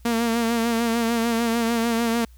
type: tone with vibrato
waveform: sawtooth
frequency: 231.3 Hz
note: A#3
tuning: 13 cents flat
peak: -16 dBFS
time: 0.05-2.25 s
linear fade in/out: 5 ms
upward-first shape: sine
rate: 6.7 Hz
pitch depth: 42 cents each way
effects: added 60 Hz sine -45 dBFS peak until 2.37 s + white hiss -61 dBFS RMS until 2.37 s